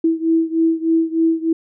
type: beating tone pair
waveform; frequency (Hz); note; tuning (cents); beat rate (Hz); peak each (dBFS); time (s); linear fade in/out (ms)
sine; 325.5 / 328.8; E4 / E4; -22 / -4; 3.3; -16 / -18; 0.04-1.53; 5
effects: none